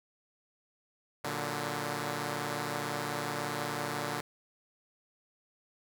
5% pulse chord, Bb augmented, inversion none, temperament equal, 116.54 / 146.83 / 185 Hz, Bb2 / D3 / F#3, 0 / 0 / 0 cents, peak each -27 / -24 / -30 dBFS, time 1.24-4.21 s, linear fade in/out 5 ms, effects none

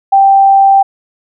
sine tone, 784 Hz, G5, in tune, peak -3 dBFS, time 0.12-0.83 s, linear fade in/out 10 ms, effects none

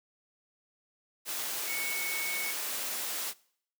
sine tone in noise, 2217 Hz, C#7, in tune, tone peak -34 dBFS, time 1.66-2.54 s, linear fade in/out 50 ms, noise white, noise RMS -35 dBFS, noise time 1.25-3.34 s, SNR -2 dB, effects noise-tail reverb RT60 0.6 s tail -22 dB re dry + high-pass 300 Hz 12 dB/octave

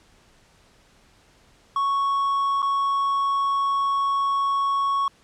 triangle tone with dropouts, 1108.7 Hz, C#6, in tune, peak -18 dBFS, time 1.76-5.08 s, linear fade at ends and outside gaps 2 ms, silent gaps 2.62-2.627 s, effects pink hiss -57 dBFS RMS until 5.23 s + low-pass 8000 Hz 12 dB/octave

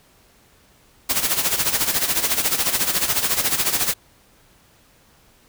white noise with tremolo, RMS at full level -18 dBFS, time 1.09-3.94 s, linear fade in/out 10 ms, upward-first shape sine, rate 14 Hz, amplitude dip 70%, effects pink hiss -55 dBFS RMS until 5.48 s

